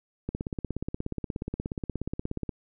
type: click train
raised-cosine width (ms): 3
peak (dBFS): -18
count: 38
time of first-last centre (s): 0.29-2.492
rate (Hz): 16.8
effects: none